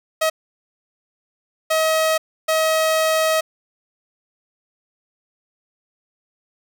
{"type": "tone bursts at uneven times", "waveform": "sawtooth", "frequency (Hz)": 636, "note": "D#5", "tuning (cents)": 38, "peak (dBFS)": -12, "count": 3, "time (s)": [[0.21, 0.3], [1.7, 2.18], [2.48, 3.41]], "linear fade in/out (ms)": 10, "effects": []}